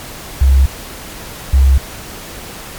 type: tone pair in turn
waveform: sine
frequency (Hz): 66.9 / 66.9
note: C2 / C2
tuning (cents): +39 / +39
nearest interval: unison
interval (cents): 0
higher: neither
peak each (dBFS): -5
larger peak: neither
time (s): 0.41-0.66 / 1.53-1.78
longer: neither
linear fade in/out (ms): 5
effects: pink hiss -30 dBFS RMS until 2.78 s + MP3 96 kbps